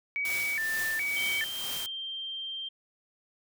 sine tone with vibrato, 2008 Hz, B6, 28 cents sharp, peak -28 dBFS, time 0.16-1.44 s, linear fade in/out 0 ms, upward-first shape square, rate 1.2 Hz, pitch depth 210 cents each way
white noise with tremolo, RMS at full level -36 dBFS, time 0.25-1.86 s, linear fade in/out 0 ms, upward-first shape triangle, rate 2.2 Hz, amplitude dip 55%
sine tone with pitch glide, 3127 to 3160 Hz, G7 to G7, -5 to +13 cents, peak -34 dBFS, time 1.16-2.69 s, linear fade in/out 10 ms, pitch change +18 cents, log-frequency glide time 1.34-1.65 s
effects none

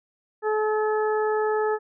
harmonic tone, 429.5 Hz, A4, 42 cents flat, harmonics 1 / 2 / 3 / 4, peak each -22 / -28 / -32 / -34 dBFS, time 0.42-1.79 s, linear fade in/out 50 ms, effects none

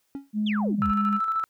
triangle tone with exponential decay, 277.2 Hz, C#4, in tune, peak -26 dBFS, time 0.15-0.31 s, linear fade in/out 1 ms, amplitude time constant 34 ms
sine tone with pitch glide, 211.7 to 205.3 Hz, G#3 to G#3, +33 to -20 cents, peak -22 dBFS, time 0.33-1.2 s, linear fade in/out 50 ms, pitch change -53 cents, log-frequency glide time 0.44-0.77 s
sine exponential sweep, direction down, 3729 to 49 Hz, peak -29 dBFS, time 0.46-0.92 s, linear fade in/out 10 ms
sine tone with tremolo, 1318.5 Hz, E6, in tune, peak -21 dBFS, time 0.82-1.44 s, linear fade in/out 0 ms, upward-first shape square, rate 13 Hz, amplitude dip 40%
effects tanh soft clip ceiling -14 dBFS + white hiss -71 dBFS RMS until 1.49 s

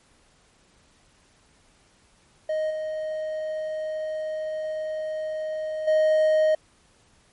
triangle tone with level steps, 623 Hz, D#5, 2 cents sharp, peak -21 / -25 / -15 dBFS, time 2.49-6.55 s, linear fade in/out 5 ms, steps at 2.7 / 5.87 s, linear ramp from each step 10 ms, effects pink hiss -60 dBFS RMS until 7.32 s + MP3 48 kbps

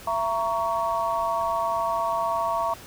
sine chord, A# diminished, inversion second, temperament just, 671.3 / 932.3 / 1118.8 Hz, E5 / A#5 / C#6, +31 / 0 / +16 cents, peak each -27 dBFS, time 0.07-2.74 s, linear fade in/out 5 ms, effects pink hiss -44 dBFS RMS until 2.86 s

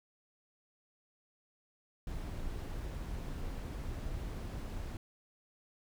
brown noise, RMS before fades -40 dBFS, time 2.07-4.97 s, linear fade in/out 2 ms, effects none

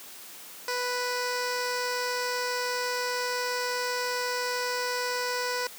15% pulse tone with low-pass filter, 493.9 Hz, B4, in tune, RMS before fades -30 dBFS, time 0.68-5.67 s, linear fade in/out 2 ms, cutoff 6200 Hz, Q 2.3, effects white hiss -45 dBFS RMS until 5.78 s + high-pass 200 Hz 12 dB/octave

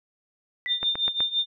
sine tone with exponential decay, 1975.5 Hz, B6, in tune, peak -25 dBFS, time 0.66-0.85 s, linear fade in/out 0 ms, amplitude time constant 41 ms
sine tone with tremolo, 3609 Hz, A7, 43 cents sharp, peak -19 dBFS, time 0.67-1.46 s, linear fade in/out 50 ms, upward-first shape triangle, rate 5.9 Hz, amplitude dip 90%
click train, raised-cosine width 0.5 ms, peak -17 dBFS, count 4, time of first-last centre 0.83-1.205 s, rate 8 Hz
effects none

